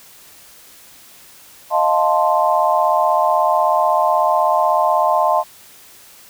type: chord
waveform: sine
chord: F dominant seventh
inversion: third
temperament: equal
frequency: 622.3 / 698.5 / 880 / 1046.5 Hz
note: Eb5 / F5 / A5 / C6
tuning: 0 / 0 / 0 / 0 cents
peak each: -18 dBFS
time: 1.7-5.44 s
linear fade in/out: 50 ms
effects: white hiss -44 dBFS RMS until 6.29 s